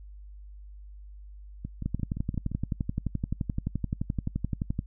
two click trains, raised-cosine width 5 ms, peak -16 / -22 dBFS, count 35 / 6, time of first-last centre 1.86-4.791 / 1.65-2.517 s, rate 11.6 / 5.77 Hz, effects noise-tail reverb RT60 0.1 s tail -26 dB re dry + added 50 Hz sine -43 dBFS peak until 4.86 s

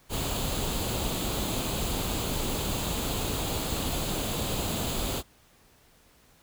pink noise with comb filter, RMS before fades -30 dBFS, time 0.09-5.23 s, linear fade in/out 50 ms, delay 0.27 ms, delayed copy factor +0.55, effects pink hiss -60 dBFS RMS until 6.42 s

